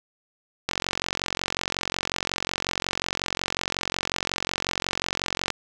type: click train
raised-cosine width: 0.2 ms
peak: -7 dBFS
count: 220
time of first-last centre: 0.69-5.503 s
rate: 45.5 Hz
effects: none